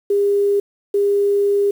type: tone pair in turn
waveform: sine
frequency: 403.8 / 403.8 Hz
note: G#4 / G#4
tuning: -49 / -49 cents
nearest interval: unison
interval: 0 cents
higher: neither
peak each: -13 dBFS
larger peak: neither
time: 0.1-0.6 / 0.94-1.71 s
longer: second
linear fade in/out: 5 ms
effects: 7-bit